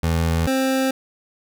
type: tone pair in turn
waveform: 25% pulse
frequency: 82.41 / 264.3 Hz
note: E2 / C4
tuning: 0 / +18 cents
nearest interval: octave + minor sixth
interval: 2018 cents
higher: second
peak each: -14 dBFS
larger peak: neither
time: 0.03-0.47 / 0.47-0.91 s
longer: neither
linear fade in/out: 5 ms
effects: none